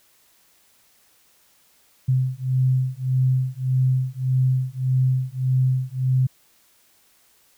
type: beating tone pair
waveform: sine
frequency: 128.6 / 130.3 Hz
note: C3 / C3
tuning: -30 / -7 cents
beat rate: 1.7 Hz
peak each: -21 dBFS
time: 2.08-6.27 s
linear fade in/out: 10 ms
effects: white hiss -59 dBFS RMS until 7.57 s